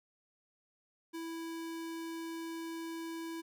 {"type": "tone", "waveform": "square", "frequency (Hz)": 329.6, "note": "E4", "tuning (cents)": 0, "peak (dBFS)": -40, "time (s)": [1.13, 3.42], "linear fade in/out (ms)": 20, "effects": []}